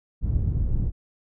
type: low-pass noise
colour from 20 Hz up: pink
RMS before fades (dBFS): -23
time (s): 0.21-0.92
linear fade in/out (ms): 50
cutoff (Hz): 110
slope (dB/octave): 12
effects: none